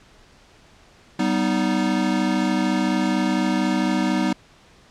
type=chord; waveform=square; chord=G augmented; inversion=none; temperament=equal with one note detuned; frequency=193.3 / 246.9 / 311.1 Hz; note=G3 / B3 / D#4; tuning=-24 / 0 / 0 cents; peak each=-24 dBFS; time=1.19-4.33 s; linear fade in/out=5 ms; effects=pink hiss -52 dBFS RMS until 4.9 s + low-pass 6000 Hz 12 dB/octave